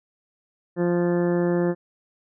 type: harmonic tone with a mistuned harmonic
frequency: 174.61 Hz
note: F3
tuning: in tune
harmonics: 1 / 2 / 3 / 4 / 5 / 6 / 7 / 8 / 9 / 10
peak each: -23 / -22 / -27 / -37 / -39 / -42 / -44 / -44 / -45 / -40 dBFS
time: 0.76-1.75 s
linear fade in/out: 50 ms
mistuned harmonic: 9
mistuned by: -17 cents
effects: none